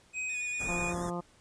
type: tone with pitch glide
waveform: square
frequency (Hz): 2518 to 2463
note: D#7 to D#7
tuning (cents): +20 to -18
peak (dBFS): -33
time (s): 0.13-0.94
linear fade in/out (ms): 50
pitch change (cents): -38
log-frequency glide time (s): 0.27-0.42
type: tone with vibrato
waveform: 5% pulse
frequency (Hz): 1751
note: A6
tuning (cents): -9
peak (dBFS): -39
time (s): 0.29-1.1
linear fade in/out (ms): 5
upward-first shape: sine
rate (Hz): 8.3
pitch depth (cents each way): 77
type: band-stop noise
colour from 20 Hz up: pink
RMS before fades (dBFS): -40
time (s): 0.59-1.11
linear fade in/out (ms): 20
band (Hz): 1900 to 5800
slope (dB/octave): 96
type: harmonic tone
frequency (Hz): 174.61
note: F3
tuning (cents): 0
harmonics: 1 / 2 / 3 / 4 / 5 / 6 / 7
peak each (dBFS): -36 / -39 / -41 / -42 / -43 / -44 / -44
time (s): 0.68-1.21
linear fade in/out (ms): 10
effects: pink hiss -62 dBFS RMS until 1.4 s + resampled to 22050 Hz